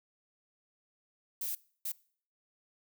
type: noise bursts at uneven times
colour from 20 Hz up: violet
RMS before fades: -36 dBFS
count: 2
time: 1.41-1.55 / 1.85-1.92 s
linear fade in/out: 5 ms
effects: noise-tail reverb RT60 0.5 s tail -22 dB re dry